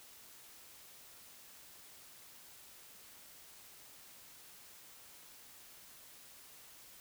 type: silence
effects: white hiss -57 dBFS RMS until 7 s